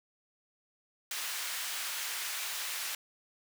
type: high-pass noise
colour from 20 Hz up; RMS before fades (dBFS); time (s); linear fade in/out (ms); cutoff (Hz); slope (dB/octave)
pink; -37; 1.11-2.95; 2; 1600; 12
effects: none